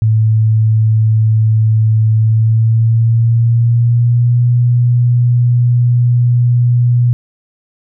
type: tone with pitch glide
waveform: sine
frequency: 110 to 121.35 Hz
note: A2 to B2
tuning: 0 to -30 cents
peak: -7 dBFS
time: 0.02-7.13 s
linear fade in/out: 0 ms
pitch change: +170 cents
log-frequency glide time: 2.14-4.44 s
effects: none